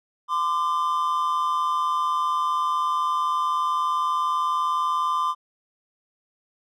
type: tone pair together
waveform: triangle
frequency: 1028 / 1188.1 Hz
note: C6 / D6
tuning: -31 / +20 cents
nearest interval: minor third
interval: 251 cents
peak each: -22 dBFS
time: 0.28-5.35 s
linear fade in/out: 50 ms
effects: none